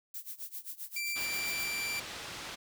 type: noise with tremolo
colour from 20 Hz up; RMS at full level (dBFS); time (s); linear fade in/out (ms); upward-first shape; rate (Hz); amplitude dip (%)
violet; -40; 0.14-1.68; 2; sine; 7.6; 90
type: tone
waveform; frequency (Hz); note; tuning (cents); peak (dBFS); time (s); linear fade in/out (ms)
sawtooth; 2349; D7; 0; -30; 0.96-2; 5
type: low-pass noise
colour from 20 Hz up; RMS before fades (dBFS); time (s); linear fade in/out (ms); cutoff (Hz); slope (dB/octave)
white; -43; 1.15-2.56; 20; 4400; 12
effects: none